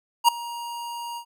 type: tone with ADSR envelope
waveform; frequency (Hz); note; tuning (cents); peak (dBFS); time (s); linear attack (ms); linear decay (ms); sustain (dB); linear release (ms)
square; 944; A#5; +22; -11; 0.24-1.25; 44; 4; -21; 80
effects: none